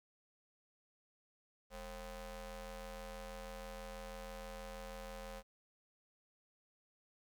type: ring-modulated tone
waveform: sawtooth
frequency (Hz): 246.9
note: B3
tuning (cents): 0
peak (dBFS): -39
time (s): 1.7-5.43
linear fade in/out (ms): 50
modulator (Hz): 290
effects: 13-bit